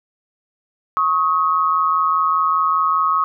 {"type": "tone pair together", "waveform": "sine", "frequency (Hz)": [1100, 1265], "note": ["C#6", "D#6"], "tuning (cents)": [-14, 28], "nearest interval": "major second", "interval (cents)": 242, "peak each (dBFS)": -17, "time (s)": [0.97, 3.24], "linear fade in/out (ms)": 0, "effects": []}